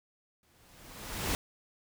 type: noise with exponential growth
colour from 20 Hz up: pink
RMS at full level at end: -30 dBFS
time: 0.43-1.35 s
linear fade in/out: 1 ms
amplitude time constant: 200 ms
effects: none